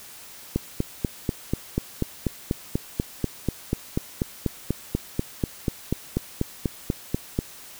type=click train; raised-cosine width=3 ms; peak=-9 dBFS; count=29; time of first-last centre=0.56-7.389 s; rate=4.1 Hz; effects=white hiss -44 dBFS RMS until 7.79 s